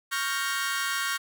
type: chord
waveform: sawtooth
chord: G half-diminished seventh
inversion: second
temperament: equal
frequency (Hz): 1108.7 / 1396.9 / 1568 / 1864.7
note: Db6 / F6 / G6 / Bb6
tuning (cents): 0 / 0 / 0 / 0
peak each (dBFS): -29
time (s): 0.11-1.18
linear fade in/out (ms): 20
effects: none